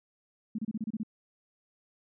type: tone bursts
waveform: sine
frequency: 218 Hz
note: A3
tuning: 16 cents flat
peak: -30 dBFS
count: 8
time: 0.55-1.033 s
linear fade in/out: 5 ms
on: 35 ms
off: 29 ms
effects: none